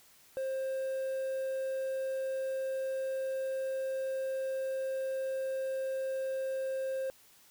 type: tone with quantisation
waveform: triangle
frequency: 530 Hz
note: C5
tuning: 22 cents sharp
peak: -30 dBFS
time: 0.37-7.1 s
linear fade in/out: 0 ms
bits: 9
effects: white hiss -61 dBFS RMS until 7.5 s